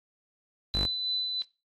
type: tone with tremolo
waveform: sine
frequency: 4003 Hz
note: B7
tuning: 23 cents sharp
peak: -26 dBFS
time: 0.74-1.42 s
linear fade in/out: 0 ms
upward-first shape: sine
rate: 3.1 Hz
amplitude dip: 35%
type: tone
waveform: sawtooth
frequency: 49 Hz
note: G1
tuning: in tune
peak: -25 dBFS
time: 0.74-0.86 s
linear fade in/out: 10 ms
effects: noise-tail reverb RT60 0.3 s tail -22 dB re dry + AAC 32 kbps